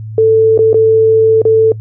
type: tone with dropouts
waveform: sine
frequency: 442.9 Hz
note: A4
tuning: 11 cents sharp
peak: -4 dBFS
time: 0.18-1.72 s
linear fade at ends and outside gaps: 2 ms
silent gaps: 0.577-0.59 / 0.731-0.743 / 1.418-1.452 s
effects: noise-tail reverb RT60 0.1 s tail -22 dB re dry + added 109 Hz sine -22 dBFS peak until 1.8 s